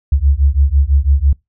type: beating tone pair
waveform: sine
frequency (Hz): 67 / 73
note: C2 / D2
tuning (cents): +42 / -10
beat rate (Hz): 6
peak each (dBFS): -12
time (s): 0.12-1.33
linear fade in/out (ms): 5
effects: noise-tail reverb RT60 0.2 s tail -25 dB re dry